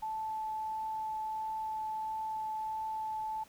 sine tone with vibrato, 873 Hz, A5, 14 cents flat, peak -34 dBFS, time 0.02-3.44 s, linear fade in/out 10 ms, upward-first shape triangle, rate 1.5 Hz, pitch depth 8 cents each way, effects pink hiss -60 dBFS RMS until 3.48 s

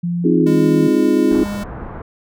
sine tone with pitch glide, 173.1 to 160.58 Hz, F3 to E3, -15 to -45 cents, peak -17 dBFS, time 0.03-0.88 s, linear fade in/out 10 ms, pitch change -130 cents, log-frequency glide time 0.33-0.52 s
sine chord, F minor seventh, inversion second, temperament equal with one note detuned, 261.6 / 311.1 / 346.6 / 415.3 Hz, C4 / Eb4 / F4 / Ab4, 0 / 0 / -13 / 0 cents, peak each -16 / -16 / -17 / -20 dBFS, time 0.24-1.44 s, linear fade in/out 10 ms
square tone, 203.6 Hz, G#3, 34 cents flat, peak -23 dBFS, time 0.46-1.64 s, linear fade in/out 10 ms
pink low-pass noise, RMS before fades -30 dBFS, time 1.31-2.02 s, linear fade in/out 5 ms, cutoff 1400 Hz, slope 24 dB/octave
effects none

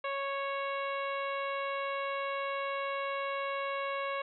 harmonic tone, 553 Hz, C#5, 4 cents flat, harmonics 1 / 2 / 3 / 4 / 5 / 6 / 7, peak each -36 / -36 / -43 / -42 / -45 / -52 / -52 dBFS, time 0.04-4.22 s, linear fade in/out 5 ms, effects none

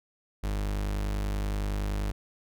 40% pulse tone, 50.5 Hz, G#1, 48 cents flat, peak -27 dBFS, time 0.43-2.12 s, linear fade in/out 10 ms, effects none

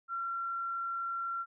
sine tone, 1366 Hz, F6, 39 cents flat, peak -33 dBFS, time 0.08-1.46 s, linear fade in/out 50 ms, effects none

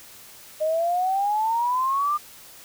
sine exponential sweep, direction up, 612 to 1211 Hz, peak -20 dBFS, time 0.6-2.18 s, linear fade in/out 20 ms, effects white hiss -46 dBFS RMS until 2.64 s

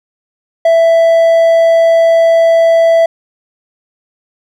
triangle tone, 662 Hz, E5, 7 cents sharp, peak -3 dBFS, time 0.65-3.06 s, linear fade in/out 5 ms, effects none

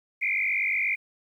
sine tone with frequency modulation, 2238 Hz, C#7, 16 cents sharp, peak -23 dBFS, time 0.21-0.96 s, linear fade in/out 20 ms, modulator 48.4 Hz, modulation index 3.8, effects 10-bit

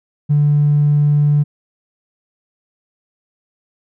triangle tone with tanh clipping, 146.83 Hz, D3, in tune, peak -9 dBFS, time 0.29-1.44 s, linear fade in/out 20 ms, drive 1 dB, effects none

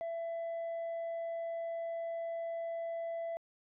sine tone, 668 Hz, E5, 23 cents sharp, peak -33 dBFS, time 0.01-3.37 s, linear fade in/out 0 ms, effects tanh soft clip ceiling -35 dBFS

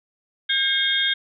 sine tone cluster, 1604 / 2159 / 3254 / 3644 Hz, G6 / C#7 / G#7 / A#7, +39 / -46 / -36 / -40 cents, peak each -24 / -28 / -22 / -24 dBFS, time 0.49-1.14 s, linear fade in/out 10 ms, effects none

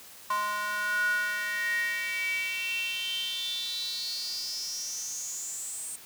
square tone with high-pass filter sweep, 208.1 Hz, G#3, 4 cents sharp, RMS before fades -32 dBFS, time 0.3-5.96 s, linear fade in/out 5 ms, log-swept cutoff 1100 to 8600 Hz, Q 9.5, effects white hiss -49 dBFS RMS until 6.05 s + high-pass 60 Hz 12 dB/octave

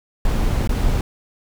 brown noise with dropouts, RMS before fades -18 dBFS, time 0.25-1.01 s, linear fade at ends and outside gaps 2 ms, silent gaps 0.675-0.692 s, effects none

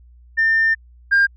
sine tone pair in turn, 1800 / 1603.6 Hz, A6 / G6, +39 / +39 cents, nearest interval major second, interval 200 cents, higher first, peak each -12 / -9 dBFS, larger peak second, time 0.37-0.75 / 1.11-1.27 s, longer first, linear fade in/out 20 ms, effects tanh soft clip ceiling -9 dBFS + added 60 Hz sine -44 dBFS peak until 1.36 s

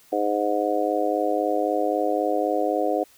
harmonic tone, 103.83 Hz, G#2, in tune, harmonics 3 / 4 / 5 / 6 / 7, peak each -27 / -28 / -26 / -28 / -26 dBFS, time 0.12-3.04 s, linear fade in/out 10 ms, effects white hiss -55 dBFS RMS until 3.17 s

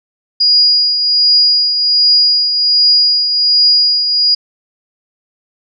sine tone with tremolo, 4880 Hz, D#8, 34 cents flat, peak -5 dBFS, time 0.4-4.35 s, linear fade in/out 10 ms, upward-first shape triangle, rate 1.3 Hz, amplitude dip 55%, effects none

